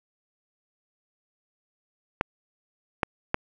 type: clicks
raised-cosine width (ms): 0.5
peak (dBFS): -7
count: 3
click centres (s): 2.211 / 3.032 / 3.344
effects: none